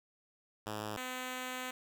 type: tone pair in turn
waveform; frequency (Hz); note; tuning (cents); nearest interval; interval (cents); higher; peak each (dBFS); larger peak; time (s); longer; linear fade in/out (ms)
5% pulse; 106.3 / 254.4; G#2 / C4; +41 / -48; octave + minor third; 1511; second; -27; neither; 0.66-0.97 / 0.97-1.71; second; 5
effects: none